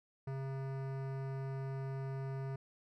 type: tone with hard clipping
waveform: sine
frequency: 134.8 Hz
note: C#3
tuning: 48 cents flat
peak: -40 dBFS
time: 0.27-2.56 s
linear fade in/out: 5 ms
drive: 18 dB
effects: none